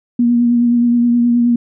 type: tone with vibrato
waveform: sine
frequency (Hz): 238.9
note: A#3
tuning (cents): +43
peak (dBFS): -9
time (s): 0.19-1.56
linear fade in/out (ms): 5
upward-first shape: triangle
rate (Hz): 9.5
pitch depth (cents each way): 27
effects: none